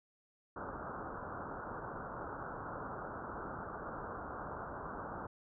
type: low-pass noise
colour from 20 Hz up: white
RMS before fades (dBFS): -44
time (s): 0.56-5.27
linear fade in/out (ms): 5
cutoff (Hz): 1500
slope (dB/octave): 96
effects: none